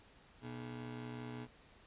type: ring-modulated tone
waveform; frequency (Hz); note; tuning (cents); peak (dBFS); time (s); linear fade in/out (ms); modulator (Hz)
30% pulse; 182.8; F#3; -21; -38; 0.41-1.48; 50; 58.8
effects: pink hiss -63 dBFS RMS until 1.86 s + resampled to 8000 Hz